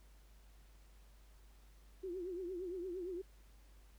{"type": "tone with vibrato", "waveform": "sine", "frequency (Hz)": 361.6, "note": "F#4", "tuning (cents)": -40, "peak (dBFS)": -40, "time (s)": [2.03, 3.22], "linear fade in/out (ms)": 10, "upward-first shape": "triangle", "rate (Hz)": 8.7, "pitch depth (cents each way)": 130, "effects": ["added 50 Hz sine -59 dBFS peak until 3.98 s", "pink hiss -70 dBFS RMS until 3.98 s"]}